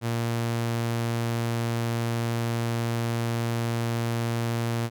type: tone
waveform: sawtooth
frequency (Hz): 116.54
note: A#2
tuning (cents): 0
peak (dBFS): -21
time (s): 0.01-4.9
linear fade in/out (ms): 50
effects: none